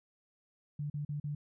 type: tone bursts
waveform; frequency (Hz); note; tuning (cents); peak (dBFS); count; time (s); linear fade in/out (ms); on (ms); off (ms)
sine; 146.83; D3; 0; -34; 4; 0.79-1.35; 5; 110; 40
effects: none